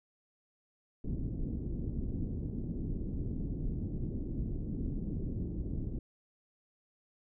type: low-pass noise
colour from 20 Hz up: pink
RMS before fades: -36 dBFS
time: 1.04-5.99 s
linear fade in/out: 5 ms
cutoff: 320 Hz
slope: 24 dB/octave
effects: none